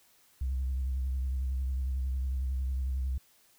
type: tone with vibrato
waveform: sine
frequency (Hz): 65.41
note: C2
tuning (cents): 0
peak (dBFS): -27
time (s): 0.41-3.18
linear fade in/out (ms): 5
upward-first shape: triangle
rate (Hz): 11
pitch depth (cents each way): 64
effects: tanh soft clip ceiling -26 dBFS + white hiss -64 dBFS RMS until 3.58 s